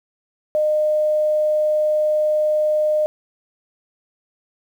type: tone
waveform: sine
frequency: 610 Hz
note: D#5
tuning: 34 cents flat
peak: -15 dBFS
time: 0.55-3.06 s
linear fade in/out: 0 ms
effects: 8-bit